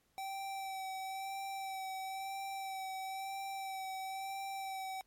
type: tone with vibrato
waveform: square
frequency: 772 Hz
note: G5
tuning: 27 cents flat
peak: -40 dBFS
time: 0.18-5.01 s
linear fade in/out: 0 ms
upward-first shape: sine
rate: 1 Hz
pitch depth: 21 cents each way
effects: pink hiss -75 dBFS RMS until 5.06 s + MP3 64 kbps